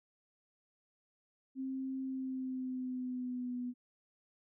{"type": "tone with pitch glide", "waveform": "sine", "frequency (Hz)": [264.5, 246.8], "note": ["C4", "B3"], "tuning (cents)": [19, -1], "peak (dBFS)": -36, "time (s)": [1.55, 3.74], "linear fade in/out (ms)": 50, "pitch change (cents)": -120, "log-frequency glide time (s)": [2.02, 3.57], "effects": []}